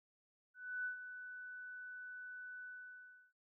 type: tone with ADSR envelope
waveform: sine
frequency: 1493 Hz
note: F#6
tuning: 15 cents sharp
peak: -37 dBFS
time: 0.54-3.33 s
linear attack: 310 ms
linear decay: 110 ms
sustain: -10 dB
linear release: 690 ms
effects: none